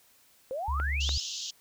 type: exponential sweep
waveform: sine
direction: up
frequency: 497.7 to 5274 Hz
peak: -31 dBFS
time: 0.51-1.2 s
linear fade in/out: 0 ms
type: tone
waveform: sine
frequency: 70.4 Hz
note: C#2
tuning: 27 cents sharp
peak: -28 dBFS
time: 0.68-1.18 s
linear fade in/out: 5 ms
type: clicks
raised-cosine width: 0.5 ms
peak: -21 dBFS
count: 2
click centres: 0.8 / 1.092 s
type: band-pass noise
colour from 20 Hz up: white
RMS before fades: -37 dBFS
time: 1-1.51 s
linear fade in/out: 10 ms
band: 2800 to 6900 Hz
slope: 96 dB/octave
effects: white hiss -62 dBFS RMS until 1.6 s